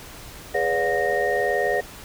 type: tone cluster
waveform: sine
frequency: 414.5 / 495.2 / 574 / 719 / 1856 Hz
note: G#4 / B4 / D5 / F#5 / A#6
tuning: -3 / +5 / -40 / -50 / -8 cents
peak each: -26 dBFS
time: 0.54-1.81 s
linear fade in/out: 10 ms
effects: pink hiss -41 dBFS RMS until 2.04 s